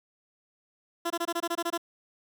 15% pulse tone bursts, 340.2 Hz, F4, 45 cents flat, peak -21 dBFS, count 10, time 1.05-1.778 s, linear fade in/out 10 ms, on 53 ms, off 22 ms, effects none

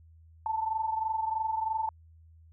sine tone pair together, 879 / 902.1 Hz, A5 / A5, -2 / +43 cents, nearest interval unison, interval 45 cents, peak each -29 / -34 dBFS, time 0.46-1.89 s, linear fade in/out 2 ms, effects added 81 Hz sine -53 dBFS peak until 2.52 s

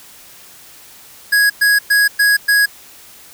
square tone bursts, 1661.2 Hz, G#6, in tune, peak -10 dBFS, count 5, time 1.32-2.66 s, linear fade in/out 10 ms, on 180 ms, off 110 ms, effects white hiss -41 dBFS RMS until 3.33 s

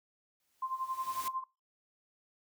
white noise with exponential growth, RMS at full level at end -41 dBFS, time 0.4-1.28 s, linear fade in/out 1 ms, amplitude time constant 190 ms
sine tone with tremolo, 1046.5 Hz, C6, in tune, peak -31 dBFS, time 0.62-1.44 s, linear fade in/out 5 ms, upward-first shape sine, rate 11 Hz, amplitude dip 80%
effects noise-tail reverb RT60 0.3 s tail -24 dB re dry

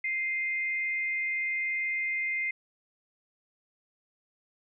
sine tone pair together, 2093 / 2489 Hz, C7 / D#7, 0 / 0 cents, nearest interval minor third, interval 300 cents, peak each -28 / -39 dBFS, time 0.04-2.51 s, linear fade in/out 5 ms, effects none

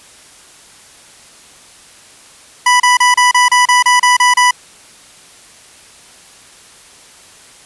25% pulse tone bursts, 987.8 Hz, B5, in tune, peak -3 dBFS, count 11, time 2.66-4.51 s, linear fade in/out 5 ms, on 140 ms, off 31 ms, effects white hiss -41 dBFS RMS until 7.65 s + resampled to 24000 Hz

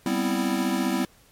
square chord, C major seventh, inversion second, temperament equal, 196 / 246.9 / 261.6 / 329.6 Hz, G3 / B3 / C4 / E4, 0 / 0 / 0 / 0 cents, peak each -29 dBFS, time 0.06-1.05 s, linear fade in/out 2 ms, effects pink hiss -57 dBFS RMS until 1.31 s + MP3 64 kbps

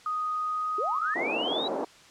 sine tone with pitch glide, 1244.5 to 1254.6 Hz, D#6 to D#6, 0 to +14 cents, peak -27 dBFS, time 0.06-1.14 s, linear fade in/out 2 ms, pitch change +14 cents, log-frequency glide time 0.44-0.96 s
sine linear sweep, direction up, 367.3 to 3951 Hz, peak -29 dBFS, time 0.78-1.68 s, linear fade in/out 5 ms
white band-pass noise, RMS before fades -31 dBFS, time 1.15-1.85 s, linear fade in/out 10 ms, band 250 to 810 Hz, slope 24 dB/octave
effects white hiss -53 dBFS RMS until 2.1 s + low-pass 6000 Hz 12 dB/octave

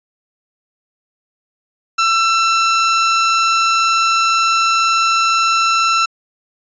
sawtooth tone, 1339 Hz, E6, 27 cents sharp, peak -8 dBFS, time 1.98-6.06 s, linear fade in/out 10 ms, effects resampled to 16000 Hz

